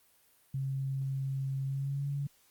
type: tone with pitch glide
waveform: sine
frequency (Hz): 135.2 to 141.43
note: C#3 to C#3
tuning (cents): -43 to +35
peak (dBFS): -31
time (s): 0.54-2.27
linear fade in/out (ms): 5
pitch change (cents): +78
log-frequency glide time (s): 1.65-2.08
effects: white hiss -66 dBFS RMS until 2.5 s + Opus 32 kbps